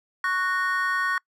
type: chord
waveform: triangle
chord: F# major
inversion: second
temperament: just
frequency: 1110 / 1480 / 1850 Hz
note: C#6 / F#6 / A#6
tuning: +2 / 0 / -14 cents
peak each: -25 dBFS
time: 0.24-1.18 s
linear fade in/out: 2 ms
effects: noise-tail reverb RT60 0.1 s tail -26 dB re dry